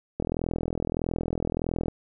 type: click train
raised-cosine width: 2 ms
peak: -14 dBFS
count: 71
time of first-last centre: 0.2-1.883 s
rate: 41.6 Hz
effects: none